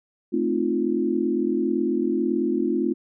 sine chord, F dominant seventh, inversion first, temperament equal, 220 / 261.6 / 311.1 / 349.2 Hz, A3 / C4 / Eb4 / F4, 0 / 0 / 0 / 0 cents, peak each -27 / -26 / -27 / -24 dBFS, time 0.32-2.94 s, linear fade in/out 20 ms, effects none

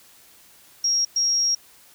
sine tone bursts at uneven times, 5600 Hz, F8, 4 cents sharp, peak -18 dBFS, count 2, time 0.84-1.05 / 1.16-1.55 s, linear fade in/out 5 ms, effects white hiss -52 dBFS RMS until 1.94 s

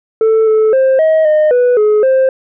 sine tone with pitch steps, 442.7 / 435.9 / 528 / 634 / 613 / 492.6 / 423.9 / 526 Hz, A4 / A4 / C5 / D#5 / D#5 / B4 / G#4 / C5, +11 / -16 / +16 / +32 / -26 / -5 / +35 / +9 cents, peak -4 dBFS, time 0.21-2.29 s, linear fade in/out 2 ms, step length 260 ms, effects tanh soft clip ceiling -6 dBFS

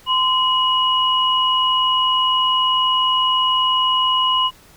sine tone pair together, 1029 / 2910 Hz, C6 / F#7, -29 / -29 cents, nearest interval octave + tritone, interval 1800 cents, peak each -17 dBFS, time 0.06-4.51 s, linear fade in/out 50 ms, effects pink hiss -48 dBFS RMS until 4.76 s

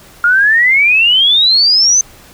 sine exponential sweep, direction up, 1396.9 to 6270 Hz, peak -6 dBFS, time 0.24-2.01 s, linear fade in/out 2 ms, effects pink hiss -40 dBFS RMS until 2.33 s

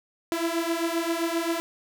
sawtooth beating tone pair, 330.3 / 337.9 Hz, E4 / E4, +4 / +43 cents, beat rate 7.6 Hz, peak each -24 dBFS, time 0.32-1.6 s, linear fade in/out 0 ms, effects none

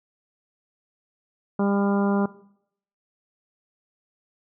harmonic tone, 200 Hz, G3, 35 cents sharp, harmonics 1 / 2 / 3 / 4 / 5 / 6 / 7, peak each -21 / -27 / -31 / -33 / -35 / -37 / -38 dBFS, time 1.59-2.26 s, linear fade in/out 5 ms, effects noise-tail reverb RT60 0.7 s tail -18 dB re dry

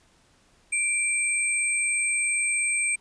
sine tone pair together, 2349 / 8356 Hz, D7 / C9, 0 / -3 cents, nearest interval octave + minor seventh, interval 2197 cents, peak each -25 dBFS, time 0.72-2.96 s, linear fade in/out 10 ms, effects pink hiss -61 dBFS RMS until 3 s + resampled to 22050 Hz

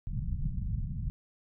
pink low-pass noise, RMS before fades -33 dBFS, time 0.07-1.1 s, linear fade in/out 0 ms, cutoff 190 Hz, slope 48 dB/octave, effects none

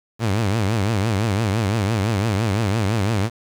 sawtooth tone with vibrato, 105.3 Hz, G#2, 24 cents sharp, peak -14 dBFS, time 0.19-3.3 s, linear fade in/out 50 ms, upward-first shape triangle, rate 5.9 Hz, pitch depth 220 cents each way, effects low-pass 9000 Hz 12 dB/octave + 7-bit

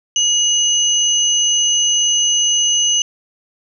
sine tone pair together, 2899 / 6143 Hz, F#7 / G8, -36 / -36 cents, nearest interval octave + minor second, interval 1300 cents, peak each -15 dBFS, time 0.16-3.02 s, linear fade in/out 2 ms, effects none

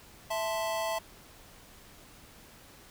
square chord, A minor, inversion second, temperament equal, 659.3 / 880 / 1046.5 Hz, E5 / A5 / C6, 0 / 0 / 0 cents, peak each -33 / -36 / -39 dBFS, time 0.3-0.99 s, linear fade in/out 10 ms, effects pink hiss -54 dBFS RMS until 2.9 s

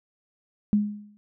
sine tone with exponential decay, 207.7 Hz, G#3, in tune, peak -15 dBFS, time 0.73-1.17 s, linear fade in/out 0 ms, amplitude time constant 95 ms, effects none

